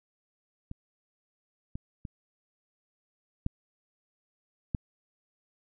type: clicks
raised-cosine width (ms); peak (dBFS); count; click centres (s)
5; -26 / -24 / -26 / -16 / -16; 5; 0.714 / 1.755 / 2.052 / 3.464 / 4.748
effects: none